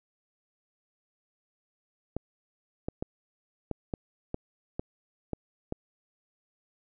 clicks, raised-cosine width 2 ms, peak -18 dBFS, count 9, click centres 2.166 / 2.885 / 3.025 / 3.713 / 3.938 / 4.344 / 4.795 / 5.333 / 5.724 s, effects none

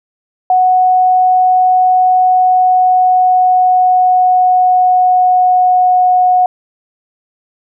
sine tone with pitch glide, 738 to 730.8 Hz, F#5 to F#5, -5 to -22 cents, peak -6 dBFS, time 0.5-6.46 s, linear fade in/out 2 ms, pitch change -17 cents, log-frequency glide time 2.21-6.25 s, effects none

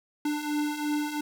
square beating tone pair, 295.1 / 298 Hz, D4 / D4, +8 / +25 cents, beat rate 2.9 Hz, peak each -34 / -29 dBFS, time 0.25-1.21 s, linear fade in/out 5 ms, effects 10-bit

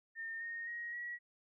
sine tone with pitch steps, 1817 / 1850.9 / 1885.4 / 1920.6 Hz, A#6 / A#6 / A#6 / B6, -45 / -13 / +19 / -49 cents, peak -40 dBFS, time 0.15-1.19 s, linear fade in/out 50 ms, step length 260 ms, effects none

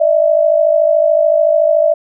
sine tone pair together, 599 / 652.7 Hz, D5 / E5, +34 / -17 cents, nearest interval minor second, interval 149 cents, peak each -11 dBFS, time 0-1.94 s, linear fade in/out 10 ms, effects none

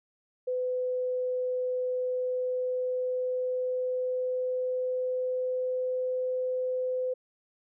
sine tone with pitch glide, 504 to 508.7 Hz, B4 to C5, +35 to -49 cents, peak -27 dBFS, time 0.47-7.14 s, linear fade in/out 10 ms, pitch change +16 cents, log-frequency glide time 1.85-6.27 s, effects none

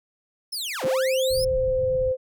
sawtooth linear two-way sweep, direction down then up, 5370 to 108.3 to 5370 Hz, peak -25 dBFS, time 0.52-1.45 s, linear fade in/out 10 ms, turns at 0.85 s
sine tone with pitch glide, 523.3 to 516.4 Hz, C5 to C5, 0 to -23 cents, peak -20 dBFS, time 0.81-2.17 s, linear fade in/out 50 ms, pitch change -23 cents, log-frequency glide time 1.13-1.87 s
pink low-pass noise, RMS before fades -33 dBFS, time 1.3-2.12 s, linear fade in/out 10 ms, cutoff 160 Hz, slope 96 dB/octave
effects none

